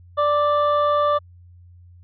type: tone pair together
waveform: triangle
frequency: 587.4 / 1174.7 Hz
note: D5 / D6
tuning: 0 / 0 cents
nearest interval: octave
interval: 1200 cents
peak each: -17 dBFS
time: 0.17-1.19 s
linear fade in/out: 20 ms
effects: added 88 Hz sine -44 dBFS peak until 2.03 s + resampled to 11025 Hz